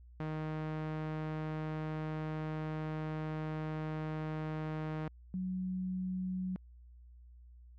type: tone pair in turn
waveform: sawtooth / sine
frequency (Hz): 155.56 / 184.99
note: D#3 / F#3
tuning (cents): 0 / 0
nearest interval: minor third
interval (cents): 300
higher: second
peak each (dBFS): -32 / -34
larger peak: first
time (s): 0.2-5.08 / 5.34-6.56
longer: first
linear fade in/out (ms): 0
effects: added 60 Hz sine -53 dBFS peak until 7.78 s + low-pass 2000 Hz 12 dB/octave